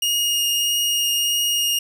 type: tone with vibrato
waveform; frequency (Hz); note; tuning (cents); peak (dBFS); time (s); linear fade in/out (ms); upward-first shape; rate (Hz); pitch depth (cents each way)
sawtooth; 2856; F7; +38; -15; 0.02-1.79; 5; triangle; 1.6; 9
effects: none